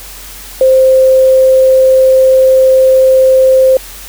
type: tone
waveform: sine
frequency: 523.3 Hz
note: C5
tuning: in tune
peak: -3 dBFS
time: 0.61-3.77 s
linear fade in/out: 2 ms
effects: added 45 Hz sine -33 dBFS peak until 4.08 s + white hiss -30 dBFS RMS until 4.08 s